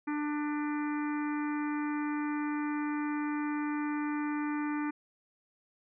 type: harmonic tone with a mistuned harmonic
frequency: 297.1 Hz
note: D4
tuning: 20 cents sharp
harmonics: 1 / 3 / 4 / 5 / 6 / 7 / 8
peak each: -31 / -41 / -43 / -45 / -47 / -48 / -49 dBFS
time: 0.07-4.91 s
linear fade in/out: 10 ms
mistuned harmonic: 7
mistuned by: -48 cents
effects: none